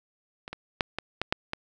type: clicks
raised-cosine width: 0.3 ms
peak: -22 / -20 / -7 / -14 / -11 / -7 / -14 dBFS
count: 7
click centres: 0.479 / 0.53 / 0.808 / 0.986 / 1.216 / 1.325 / 1.534 s
effects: none